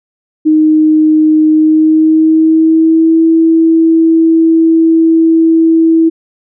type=tone with pitch glide; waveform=sine; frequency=310.4 to 326 Hz; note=D#4 to E4; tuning=-4 to -19 cents; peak=-4 dBFS; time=0.45-6.1 s; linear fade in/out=20 ms; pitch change=+85 cents; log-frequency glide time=1.5-3.23 s; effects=none